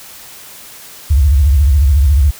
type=tone with vibrato; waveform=sine; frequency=70.4 Hz; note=C#2; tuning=27 cents sharp; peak=-6 dBFS; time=1.1-2.31 s; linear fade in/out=10 ms; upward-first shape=sine; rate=14 Hz; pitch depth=210 cents each way; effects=white hiss -35 dBFS RMS until 2.39 s